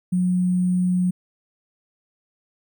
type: tone with sample-and-hold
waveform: sine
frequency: 180.9 Hz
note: F#3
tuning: 39 cents flat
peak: -17 dBFS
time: 0.12-1.11 s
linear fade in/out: 10 ms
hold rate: 8820 Hz
effects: none